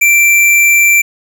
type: tone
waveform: square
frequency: 2349 Hz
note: D7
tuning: in tune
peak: -6 dBFS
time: 0.01-1.02 s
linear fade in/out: 10 ms
effects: 7-bit